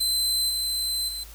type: tone with level steps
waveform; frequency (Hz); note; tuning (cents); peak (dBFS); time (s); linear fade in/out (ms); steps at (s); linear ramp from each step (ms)
sawtooth; 4066; B7; +50; -19 / -22 / -28; 0-1.24; 10; 0.49 / 1.08; 10
effects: added 53 Hz sine -43 dBFS peak until 1.34 s + white hiss -48 dBFS RMS until 1.34 s